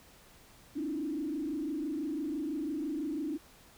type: tone with frequency modulation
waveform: sine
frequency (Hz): 301.6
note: D4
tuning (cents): +46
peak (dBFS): -32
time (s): 0.75-3.38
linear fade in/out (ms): 20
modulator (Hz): 26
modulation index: 1.2
effects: pink hiss -58 dBFS RMS until 3.77 s